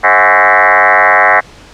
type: tone with frequency modulation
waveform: sine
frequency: 1321 Hz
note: E6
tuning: 3 cents sharp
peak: -4 dBFS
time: 0.03-1.41 s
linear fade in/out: 20 ms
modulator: 97.3 Hz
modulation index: 7.4
effects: pink hiss -37 dBFS RMS until 1.73 s + low-pass 6000 Hz 12 dB/octave